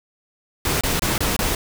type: noise bursts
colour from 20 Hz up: pink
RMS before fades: -21 dBFS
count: 5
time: 0.65-1.55 s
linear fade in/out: 2 ms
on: 160 ms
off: 25 ms
effects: none